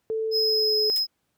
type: tone with pitch glide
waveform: sine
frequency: 442.2 to 428.1 Hz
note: A4 to A4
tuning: +9 to -47 cents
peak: -24 dBFS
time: 0.1-0.9 s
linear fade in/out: 0 ms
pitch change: -56 cents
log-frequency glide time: 0.31-0.77 s
type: tone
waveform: triangle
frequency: 5110 Hz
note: D#8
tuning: 45 cents sharp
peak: -20 dBFS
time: 0.31-1.07 s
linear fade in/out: 50 ms
type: noise with exponential decay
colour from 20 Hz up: blue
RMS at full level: -29 dBFS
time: 0.96-1.05 s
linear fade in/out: 2 ms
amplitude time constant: 18 ms
effects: pink hiss -74 dBFS RMS until 1.37 s + high-pass 80 Hz 12 dB/octave